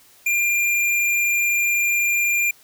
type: tone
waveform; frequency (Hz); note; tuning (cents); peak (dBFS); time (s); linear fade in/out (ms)
square; 2396; D7; +34; -18; 0.26-2.51; 5
effects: white hiss -52 dBFS RMS until 2.63 s